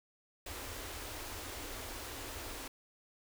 pink band-stop noise, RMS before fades -44 dBFS, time 0.46-2.68 s, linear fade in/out 5 ms, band 110 to 250 Hz, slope 48 dB/octave, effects none

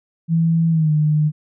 sine tone with pitch glide, 164.81 to 152.01 Hz, E3 to D#3, 0 to -40 cents, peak -13 dBFS, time 0.28-1.32 s, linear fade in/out 50 ms, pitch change -140 cents, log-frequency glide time 0.7-0.92 s, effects none

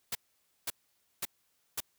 white noise bursts, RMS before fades -34 dBFS, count 4, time 0.12-1.804 s, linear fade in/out 5 ms, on 31 ms, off 520 ms, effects white hiss -74 dBFS RMS until 1.98 s

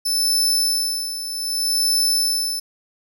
sawtooth tone with tremolo, 5274 Hz, E8, in tune, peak -13 dBFS, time 0.05-2.6 s, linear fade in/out 10 ms, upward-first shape sine, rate 0.64 Hz, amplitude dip 70%, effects none

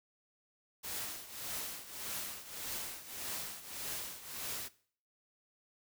white noise with tremolo, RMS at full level -39 dBFS, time 0.83-4.69 s, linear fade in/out 20 ms, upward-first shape triangle, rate 1.7 Hz, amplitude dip 80%, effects noise-tail reverb RT60 0.5 s tail -19 dB re dry

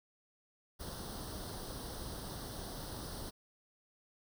pink noise with comb filter, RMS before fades -44 dBFS, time 0.79-3.31 s, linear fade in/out 20 ms, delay 0.21 ms, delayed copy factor +0.8, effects none

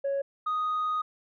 sine tone pair in turn, 554.4 / 1244.6 Hz, C#5 / D#6, 0 / 0 cents, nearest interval octave + major second, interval 1400 cents, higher second, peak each -24 dBFS, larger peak neither, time 0.04-0.22 / 0.46-1.02 s, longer second, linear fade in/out 10 ms, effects tanh soft clip ceiling -24 dBFS

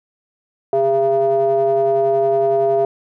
triangle ring-modulated tone, 136.6 Hz, C#3, 25 cents flat, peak -8 dBFS, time 0.73-2.85 s, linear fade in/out 2 ms, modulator 541 Hz, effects none

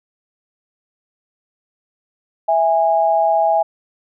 sine tone pair together, 658 / 822.6 Hz, E5 / G#5, -3 / -17 cents, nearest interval major third, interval 386 cents, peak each -15 dBFS, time 2.48-3.63 s, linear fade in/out 10 ms, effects none

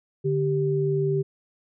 sine tone pair together, 146.4 / 390.8 Hz, D3 / G4, -5 / -5 cents, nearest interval octave + perfect fourth, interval 1700 cents, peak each -24 / -23 dBFS, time 0.24-1.23 s, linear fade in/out 20 ms, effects none

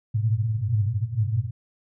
white band-pass noise, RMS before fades -24 dBFS, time 0.14-1.51 s, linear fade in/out 10 ms, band 100 to 120 Hz, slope 96 dB/octave, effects none

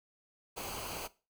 pink noise with comb filter, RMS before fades -41 dBFS, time 0.56-1.08 s, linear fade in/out 20 ms, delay 0.55 ms, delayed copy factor -0.6, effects noise-tail reverb RT60 0.3 s tail -18 dB re dry

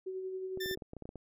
sine tone with tremolo, 376 Hz, F#4, 28 cents sharp, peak -35 dBFS, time 0.06-0.76 s, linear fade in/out 10 ms, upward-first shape sine, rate 11 Hz, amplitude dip 35%
clicks, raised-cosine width 2 ms, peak -31 dBFS, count 11, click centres 0.574 / 0.66 / 0.712 / 0.774 / 0.822 / 0.934 / 0.967 / 1.023 / 1.055 / 1.091 / 1.157 s
20% pulse tone, 1781 Hz, A6, 21 cents sharp, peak -32 dBFS, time 0.6-0.75 s, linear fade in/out 10 ms
effects none

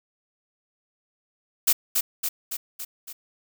blue noise with echo, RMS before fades -18 dBFS, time 1.67-1.73 s, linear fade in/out 10 ms, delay 280 ms, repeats 5, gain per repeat -4 dB, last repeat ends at 3.13 s, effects none

